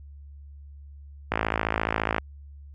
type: click train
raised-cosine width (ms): 0.5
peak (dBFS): -8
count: 48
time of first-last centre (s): 1.32-2.182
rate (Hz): 54.5
effects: added 71 Hz sine -42 dBFS peak until 2.74 s + AAC 64 kbps